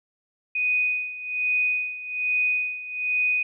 sine tone with tremolo, 2489 Hz, D#7, in tune, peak -19 dBFS, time 0.55-3.43 s, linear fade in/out 5 ms, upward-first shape sine, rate 1.2 Hz, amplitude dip 80%, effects none

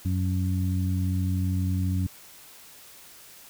harmonic tone, 92.5 Hz, F#2, in tune, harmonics 1 / 2 / 3, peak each -24 / -30 / -34 dBFS, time 0.05-2.07 s, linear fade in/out 5 ms, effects white hiss -49 dBFS RMS until 3.49 s

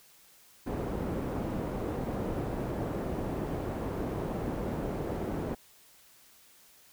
white low-pass noise, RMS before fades -34 dBFS, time 0.66-5.55 s, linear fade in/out 10 ms, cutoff 430 Hz, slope 12 dB/octave, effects white hiss -59 dBFS RMS until 6.92 s

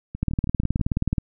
two click trains, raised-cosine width 5 ms, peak -19 / -9 dBFS, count 5 / 19, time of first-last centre 0.15-0.796 / 0.23-1.182 s, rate 6.19 / 18.9 Hz, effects none

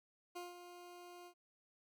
20% pulse tone with ADSR envelope, 353.1 Hz, F4, 19 cents sharp, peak -39 dBFS, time 0.35-1.34 s, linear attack 14 ms, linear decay 170 ms, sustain -9 dB, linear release 76 ms, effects none

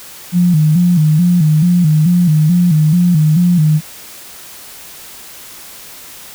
sine tone with vibrato, 164.81 Hz, E3, in tune, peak -7 dBFS, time 0.32-3.81 s, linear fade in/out 50 ms, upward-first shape square, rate 2.3 Hz, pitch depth 120 cents each way, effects white hiss -34 dBFS RMS until 6.34 s

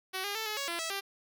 5% pulse tone with pitch steps, 376.6 / 405.8 / 442.1 / 426.5 / 557 / 340.5 / 653 / 394.9 Hz, F#4 / G#4 / A4 / G#4 / C#5 / F4 / E5 / G4, +31 / -40 / +8 / +46 / +8 / -44 / -17 / +13 cents, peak -22 dBFS, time 0.13-1.01 s, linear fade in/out 20 ms, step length 110 ms, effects none

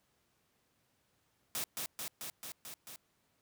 white noise with echo, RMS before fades -37 dBFS, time 1.55-1.64 s, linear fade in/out 0 ms, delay 220 ms, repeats 6, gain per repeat -2 dB, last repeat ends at 2.96 s, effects pink hiss -75 dBFS RMS until 3.41 s + high-pass 80 Hz 12 dB/octave

